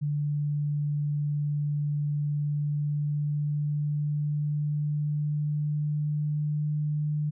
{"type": "tone with pitch glide", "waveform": "sine", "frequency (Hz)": [146.83, 149.83], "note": ["D3", "D3"], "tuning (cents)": [0, 35], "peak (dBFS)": -25, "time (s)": [0.01, 7.31], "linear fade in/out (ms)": 20, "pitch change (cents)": 35, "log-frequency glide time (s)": [2.36, 6.76], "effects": []}